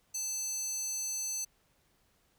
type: tone with high-pass filter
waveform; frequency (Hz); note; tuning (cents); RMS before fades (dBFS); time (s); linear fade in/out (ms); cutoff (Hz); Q
square; 880; A5; 0; -36; 0.14-1.45; 10; 6200; 4.3
effects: pink hiss -71 dBFS RMS until 2.38 s